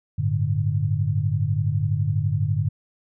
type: chord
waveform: sine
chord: G suspended second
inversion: none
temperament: equal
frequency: 98 / 110 / 146.83 Hz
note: G2 / A2 / D3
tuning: 0 / 0 / 0 cents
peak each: -24 dBFS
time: 0.18-2.69 s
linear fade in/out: 10 ms
effects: none